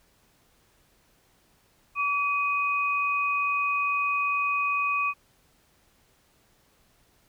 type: tone pair together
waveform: sine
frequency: 1142.3 / 2500 Hz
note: D6 / D#7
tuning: -48 / +8 cents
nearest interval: octave + major second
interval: 1356 cents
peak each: -26 dBFS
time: 1.95-5.14 s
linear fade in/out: 50 ms
effects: pink hiss -64 dBFS RMS until 7.28 s